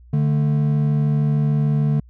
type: tone pair together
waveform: triangle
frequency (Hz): 146.83 / 220.3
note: D3 / A3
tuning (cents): 0 / +2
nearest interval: perfect fifth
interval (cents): 702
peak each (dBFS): -14 / -22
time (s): 0.13-2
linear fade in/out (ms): 5
effects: added 60 Hz sine -43 dBFS peak until 2.09 s